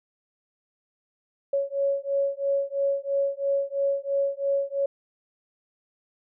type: beating tone pair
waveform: sine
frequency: 554.4 / 557.4 Hz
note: C#5 / C#5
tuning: 0 / +9 cents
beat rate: 3 Hz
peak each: -26 dBFS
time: 1.53-4.86 s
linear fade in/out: 5 ms
effects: none

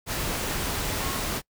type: tone in noise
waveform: sine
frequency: 1088 Hz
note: C#6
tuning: 33 cents flat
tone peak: -37 dBFS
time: 0.98-1.21 s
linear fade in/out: 50 ms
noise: pink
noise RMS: -29 dBFS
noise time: 0.06-1.42 s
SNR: -11 dB
effects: noise-tail reverb RT60 0.1 s tail -24 dB re dry

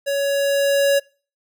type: tone with level ramp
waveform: square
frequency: 560 Hz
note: C#5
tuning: 18 cents sharp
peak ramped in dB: -20 to -14 dBFS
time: 0.06-1 s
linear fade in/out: 20 ms
effects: noise-tail reverb RT60 0.4 s tail -25 dB re dry

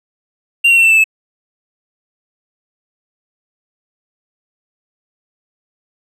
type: tone with pitch steps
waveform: triangle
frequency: 2771 / 2738 / 2705 / 2672 / 2640 / 2608 Hz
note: F7 / F7 / E7 / E7 / E7 / E7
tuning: -14 / -35 / +44 / +23 / +2 / -19 cents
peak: -5 dBFS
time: 0.64-1.042 s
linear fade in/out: 10 ms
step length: 67 ms
effects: none

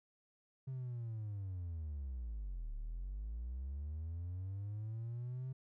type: linear two-way sweep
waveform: triangle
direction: down then up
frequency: 133.8 to 35.11 to 132.1 Hz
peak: -37 dBFS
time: 0.67-5.53 s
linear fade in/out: 10 ms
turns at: 2.74 s
effects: tanh soft clip ceiling -35 dBFS

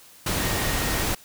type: tone in noise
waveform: sine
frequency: 1864.7 Hz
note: A#6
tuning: in tune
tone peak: -35 dBFS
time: 0.4-1.03 s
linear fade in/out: 5 ms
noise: pink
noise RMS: -25 dBFS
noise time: 0.26-1.15 s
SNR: -13 dB
effects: white hiss -50 dBFS RMS until 1.24 s

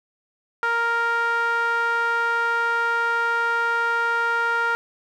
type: tone with band-pass filter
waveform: sawtooth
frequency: 466.2 Hz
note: A#4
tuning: in tune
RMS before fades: -22 dBFS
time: 0.63-4.75 s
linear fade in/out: 0 ms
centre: 1300 Hz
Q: 4.3
effects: none

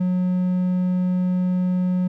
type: tone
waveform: triangle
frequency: 181.9 Hz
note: F#3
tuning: 29 cents flat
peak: -16 dBFS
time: 0-2.08 s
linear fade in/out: 10 ms
effects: none

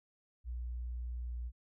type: tone with pitch glide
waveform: sine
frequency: 60.3 to 59.78 Hz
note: B1 to A#1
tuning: -41 to +44 cents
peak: -37 dBFS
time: 0.44-1.52 s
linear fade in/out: 50 ms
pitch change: -15 cents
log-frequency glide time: 1.26-1.33 s
effects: none

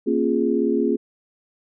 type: chord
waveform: sine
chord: Bb minor seventh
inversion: none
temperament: equal with one note detuned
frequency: 233.1 / 272.3 / 349.2 / 415.3 Hz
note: Bb3 / Db4 / F4 / Ab4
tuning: 0 / -31 / 0 / 0 cents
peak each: -23 dBFS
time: 0.06-0.97 s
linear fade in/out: 20 ms
effects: none

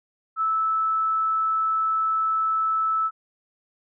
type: tone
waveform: sine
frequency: 1310 Hz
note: E6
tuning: 11 cents flat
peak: -20 dBFS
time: 0.36-3.11 s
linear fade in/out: 50 ms
effects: none

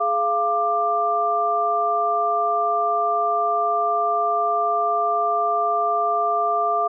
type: tone cluster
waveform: sine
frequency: 421.5 / 691 / 1185 Hz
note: G#4 / F5 / D6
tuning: +26 / -19 / +15 cents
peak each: -28 / -21 / -21 dBFS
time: 0-6.88 s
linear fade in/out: 10 ms
effects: none

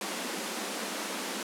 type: high-pass noise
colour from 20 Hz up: pink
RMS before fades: -35 dBFS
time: 0.01-1.43 s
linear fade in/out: 2 ms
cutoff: 190 Hz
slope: 96 dB/octave
effects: low-pass 11000 Hz 12 dB/octave

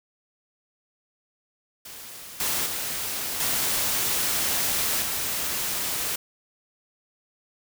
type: noise with level steps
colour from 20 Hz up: white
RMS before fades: -41 / -26 / -30 / -25 / -28 dBFS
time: 1.85-6.16 s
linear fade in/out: 5 ms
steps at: 2.4 / 2.66 / 3.4 / 5.02 s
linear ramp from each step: 2 ms
effects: none

